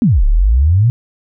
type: exponential two-way sweep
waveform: sine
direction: down then up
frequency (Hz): 267.3 to 32.7 to 125.7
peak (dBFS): -7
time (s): 0.02-0.9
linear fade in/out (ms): 0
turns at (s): 0.25
effects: none